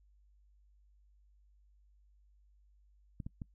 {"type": "clicks", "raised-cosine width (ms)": 5, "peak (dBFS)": -29, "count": 3, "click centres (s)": [3.202, 3.265, 3.418], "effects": ["noise-tail reverb RT60 0.1 s tail -23 dB re dry", "added 50 Hz sine -63 dBFS peak until 3.54 s"]}